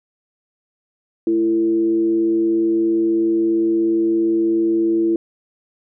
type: tone with frequency modulation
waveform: sine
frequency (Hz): 335.3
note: E4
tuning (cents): +30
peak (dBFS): -14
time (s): 1.27-5.16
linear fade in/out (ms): 2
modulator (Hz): 117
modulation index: 0.34
effects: none